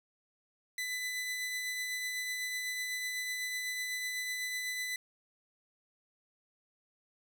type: tone with tremolo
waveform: sawtooth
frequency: 2000 Hz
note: B6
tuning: 21 cents sharp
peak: -30 dBFS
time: 0.78-4.96 s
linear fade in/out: 2 ms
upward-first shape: triangle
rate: 8 Hz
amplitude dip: 30%
effects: none